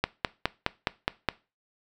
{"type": "click train", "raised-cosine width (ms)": 0.3, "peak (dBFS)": -7, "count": 7, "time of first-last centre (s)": [0.04, 1.287], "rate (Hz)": 4.81, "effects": ["noise-tail reverb RT60 0.3 s tail -20 dB re dry"]}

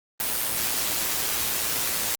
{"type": "noise with amplitude modulation", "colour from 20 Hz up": "white", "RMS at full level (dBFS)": -24, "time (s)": [0.2, 2.15], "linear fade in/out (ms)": 0, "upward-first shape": "sine", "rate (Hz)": 113, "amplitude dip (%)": 50, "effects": ["Opus 32 kbps"]}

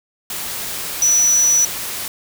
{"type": "tone in noise", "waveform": "sine", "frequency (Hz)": 5920, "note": "F#8", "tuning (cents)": 0, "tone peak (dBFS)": -11, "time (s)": [1.02, 1.65], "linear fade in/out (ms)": 2, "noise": "white", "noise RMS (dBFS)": -26, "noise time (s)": [0.3, 2.08], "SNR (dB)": 12, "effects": []}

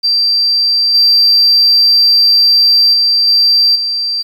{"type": "tone with level steps", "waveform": "sine", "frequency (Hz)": 4699, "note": "D8", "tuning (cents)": 0, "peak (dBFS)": [-8, -4, -7, -5, -13], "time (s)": [0.03, 4.23], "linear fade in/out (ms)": 20, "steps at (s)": [0.94, 2.93, 3.27, 3.75], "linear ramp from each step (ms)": 10, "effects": ["tanh soft clip ceiling -2 dBFS", "7-bit"]}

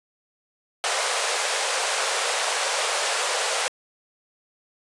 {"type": "band-pass noise", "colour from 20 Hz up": "pink", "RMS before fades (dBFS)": -25, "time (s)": [0.84, 3.68], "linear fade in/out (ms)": 0, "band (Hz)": [470, 9900], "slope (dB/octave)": 48, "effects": ["resampled to 24000 Hz"]}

